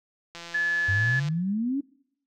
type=click train; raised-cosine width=0.2 ms; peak=-23 dBFS; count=160; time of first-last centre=0.35-1.285 s; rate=170 Hz
type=tone; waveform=sine; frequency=1717 Hz; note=A6; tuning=43 cents flat; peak=-22 dBFS; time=0.54-1.2 s; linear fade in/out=10 ms
type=exponential sweep; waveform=sine; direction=up; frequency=93.1 to 290 Hz; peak=-24 dBFS; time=0.88-1.81 s; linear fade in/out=10 ms
effects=noise-tail reverb RT60 0.7 s tail -24 dB re dry